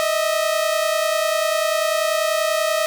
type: tone pair together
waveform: sawtooth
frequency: 616.8 / 647 Hz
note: D#5 / E5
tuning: -15 / -32 cents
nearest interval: minor second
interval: 83 cents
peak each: -17 dBFS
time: 0-2.86 s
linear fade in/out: 0 ms
effects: none